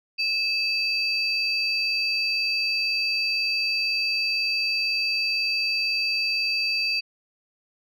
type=tone pair together; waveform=sine; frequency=2609 / 4649 Hz; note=E7 / D8; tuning=-18 / -18 cents; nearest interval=minor seventh; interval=1000 cents; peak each=-24 dBFS; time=0.18-7.01 s; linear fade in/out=20 ms; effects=tanh soft clip ceiling -15 dBFS